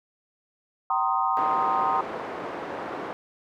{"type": "chord", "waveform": "sine", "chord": "C minor seventh", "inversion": "second", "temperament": "equal with one note detuned", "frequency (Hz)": [769.6, 932.3, 1046.5, 1244.5], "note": ["G5", "Bb5", "C6", "Eb6"], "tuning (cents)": [-32, 0, 0, 0], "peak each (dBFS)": -27, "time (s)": [0.9, 2.01], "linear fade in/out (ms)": 2}
{"type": "band-pass noise", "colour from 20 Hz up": "pink", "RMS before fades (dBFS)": -34, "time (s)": [1.37, 3.13], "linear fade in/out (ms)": 0, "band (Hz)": [360, 1200], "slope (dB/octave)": 12}
{"effects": []}